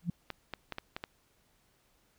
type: tone with exponential growth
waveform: sine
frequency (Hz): 172.4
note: F3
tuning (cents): -22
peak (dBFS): -25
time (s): 0.02-0.1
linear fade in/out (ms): 5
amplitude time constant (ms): 16
type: clicks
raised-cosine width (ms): 0.3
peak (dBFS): -21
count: 6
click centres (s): 0.303 / 0.537 / 0.723 / 0.784 / 0.965 / 1.039
effects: pink hiss -70 dBFS RMS until 2.18 s